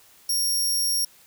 20% pulse tone, 5580 Hz, F8, 2 cents flat, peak -16 dBFS, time 0.29-1.05 s, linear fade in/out 5 ms, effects white hiss -54 dBFS RMS until 1.26 s

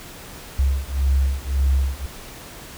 sine beating tone pair, 66.8 / 68.6 Hz, C2 / C#2, +36 / -17 cents, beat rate 1.8 Hz, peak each -20 dBFS, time 0.59-2.06 s, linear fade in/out 0 ms, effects pink hiss -39 dBFS RMS until 2.77 s

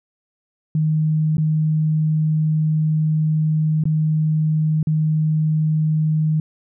sine tone with dropouts, 155.56 Hz, D#3, in tune, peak -15 dBFS, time 0.75-6.4 s, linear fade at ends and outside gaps 2 ms, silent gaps 1.37-1.381 / 3.838-3.854 / 4.829-4.871 s, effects none

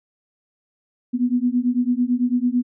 sine beating tone pair, 241.7 / 250.7 Hz, B3 / B3, -37 / +26 cents, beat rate 9 Hz, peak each -20 / -20 dBFS, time 1.13-2.63 s, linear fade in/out 20 ms, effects none

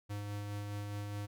square tone with tremolo, 102.7 Hz, G#2, 19 cents flat, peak -38 dBFS, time 0.09-1.27 s, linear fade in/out 20 ms, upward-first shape sine, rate 4.8 Hz, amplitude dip 25%, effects none

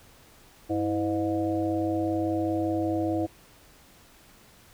sine tone cluster, 97.2 / 323.9 / 513 / 613 / 718 Hz, G2 / E4 / C5 / D#5 / F5, -14 / -30 / -34 / -26 / +48 cents, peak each -34 / -26 / -34 / -34 / -34 dBFS, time 0.69-3.27 s, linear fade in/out 20 ms, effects pink hiss -55 dBFS RMS until 4.73 s

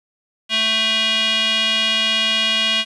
square tone with band-pass filter, 220.9 Hz, A3, 7 cents sharp, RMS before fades -18 dBFS, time 0.49-2.85 s, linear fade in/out 50 ms, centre 3100 Hz, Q 4.8, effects resampled to 24000 Hz + 8-bit

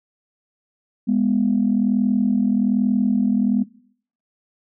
sine tone pair together, 205.7 / 246.9 Hz, G#3 / B3, -16 / 0 cents, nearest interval minor third, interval 316 cents, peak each -18 dBFS, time 1.07-3.64 s, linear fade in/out 20 ms, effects noise-tail reverb RT60 0.6 s tail -20 dB re dry + tanh soft clip ceiling -8 dBFS

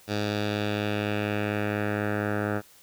10% pulse tone with low-pass filter sweep, 104.2 Hz, G#2, 6 cents sharp, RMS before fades -28 dBFS, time 0.07-2.62 s, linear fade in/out 50 ms, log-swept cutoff 4700 to 1400 Hz, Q 1.9, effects white hiss -55 dBFS RMS until 2.82 s

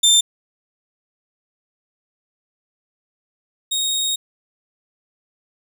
25% pulse tone pair in turn, 3584 / 3745 Hz, A7 / A#7, +31 / +7 cents, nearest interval minor second, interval 76 cents, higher second, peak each -7 / -15 dBFS, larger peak first, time 0.03-0.21 / 3.71-4.16 s, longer second, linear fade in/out 10 ms, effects none

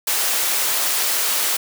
white high-pass noise, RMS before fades -20 dBFS, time 0.07-1.57 s, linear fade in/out 5 ms, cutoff 450 Hz, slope 12 dB/octave, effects none

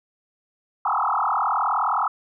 sine tone with frequency modulation, 1046.5 Hz, C6, in tune, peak -19 dBFS, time 0.85-2.08 s, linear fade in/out 5 ms, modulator 39.3 Hz, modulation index 7.2, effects none

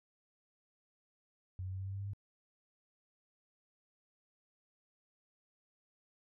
sine tone with pitch steps, 92.5 / 93.63 / 94.77 / 95.93 / 97.1 / 98.28 / 99.48 / 100.7 Hz, F#2 / F#2 / F#2 / G2 / G2 / G2 / G2 / G2, 0 / +21 / +42 / -37 / -16 / +5 / +26 / +47 cents, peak -38 dBFS, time 1.59-2.134 s, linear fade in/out 0 ms, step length 68 ms, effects none

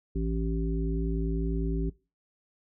harmonic tone with a mistuned harmonic, 55 Hz, A1, in tune, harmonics 1 / 3 / 5 / 7, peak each -28 / -33 / -35 / -36 dBFS, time 0.15-1.9 s, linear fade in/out 10 ms, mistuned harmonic 1, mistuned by -27 cents, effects noise-tail reverb RT60 0.3 s tail -21 dB re dry

